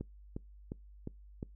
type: click train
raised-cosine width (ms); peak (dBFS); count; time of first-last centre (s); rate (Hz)
3; -26; 5; 0.01-1.428; 2.82
effects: noise-tail reverb RT60 0.2 s tail -25 dB re dry + added 50 Hz sine -52 dBFS peak until 1.55 s